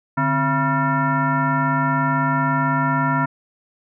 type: tone with frequency modulation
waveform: sine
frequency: 557 Hz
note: C#5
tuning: 8 cents sharp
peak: -16 dBFS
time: 0.17-3.26 s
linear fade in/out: 10 ms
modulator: 410 Hz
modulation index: 2.5
effects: none